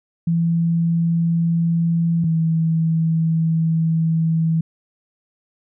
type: tone pair in turn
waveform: sine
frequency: 167.4 / 162.45 Hz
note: E3 / E3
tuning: +27 / -25 cents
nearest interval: minor second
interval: 52 cents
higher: first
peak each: -15 dBFS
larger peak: neither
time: 0.27-2.24 / 2.24-4.61 s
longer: second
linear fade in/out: 5 ms
effects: none